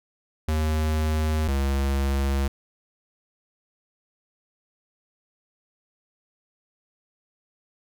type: tone pair in turn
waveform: square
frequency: 77.78 / 68.68 Hz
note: D#2 / C#2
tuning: 0 / -15 cents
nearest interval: major second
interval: 215 cents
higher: first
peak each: -22 dBFS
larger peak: neither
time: 0.48-1.48 / 1.48-2.48 s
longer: neither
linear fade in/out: 5 ms
effects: none